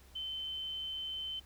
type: tone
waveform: sine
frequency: 3073 Hz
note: G7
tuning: 35 cents flat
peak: -37 dBFS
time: 0.15-1.4 s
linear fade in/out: 10 ms
effects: added 66 Hz sine -58 dBFS peak until 1.45 s + pink hiss -62 dBFS RMS until 1.45 s